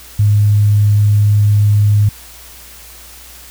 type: tone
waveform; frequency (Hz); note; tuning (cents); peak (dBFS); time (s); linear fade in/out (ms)
sine; 103.83; G#2; 0; -7; 0.19-2.09; 5
effects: added 60 Hz sine -41 dBFS peak until 3.5 s + white hiss -37 dBFS RMS until 3.5 s